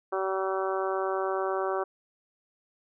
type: harmonic tone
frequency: 190.9 Hz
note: G3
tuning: 46 cents flat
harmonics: 2 / 3 / 4 / 5 / 6 / 7 / 8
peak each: -30 / -33 / -34 / -38 / -35 / -38 / -42 dBFS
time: 0.12-1.84 s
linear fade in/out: 10 ms
effects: none